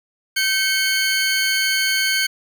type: tone pair together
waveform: 20% pulse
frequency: 1543.7 / 2199 Hz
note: G6 / C#7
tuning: -27 / -14 cents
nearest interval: tritone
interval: 613 cents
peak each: -15 dBFS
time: 0.36-2.27 s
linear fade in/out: 10 ms
effects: none